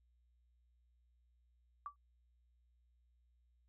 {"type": "tone with exponential decay", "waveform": "sine", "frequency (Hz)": 1157, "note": "D6", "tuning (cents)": -26, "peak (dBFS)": -38, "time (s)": [1.86, 1.96], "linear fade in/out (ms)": 1, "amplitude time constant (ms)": 20, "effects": ["added 60 Hz sine -70 dBFS peak until 3.68 s"]}